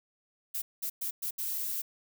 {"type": "noise bursts at uneven times", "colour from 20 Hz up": "violet", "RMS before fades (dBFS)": -34, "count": 5, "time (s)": [[0.54, 0.62], [0.82, 0.9], [1.01, 1.11], [1.22, 1.31], [1.38, 1.82]], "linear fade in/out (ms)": 10, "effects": []}